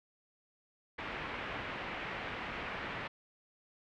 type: low-pass noise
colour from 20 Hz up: white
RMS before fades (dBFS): -41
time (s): 0.98-3.08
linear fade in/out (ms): 10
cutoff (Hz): 2500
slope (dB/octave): 24
effects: none